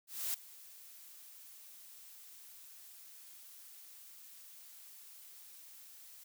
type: noise with ADSR envelope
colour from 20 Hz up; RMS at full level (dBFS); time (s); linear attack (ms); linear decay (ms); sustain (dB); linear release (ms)
blue; -35; 0.07-6.24; 270; 6; -20; 8
effects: none